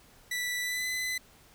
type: tone with pitch glide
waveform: sawtooth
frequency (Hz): 1971 to 2014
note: B6 to B6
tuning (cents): -4 to +33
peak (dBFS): -27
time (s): 0.31-1.18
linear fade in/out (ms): 5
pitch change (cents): +37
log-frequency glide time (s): 0.61-0.87
effects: pink hiss -58 dBFS RMS until 1.54 s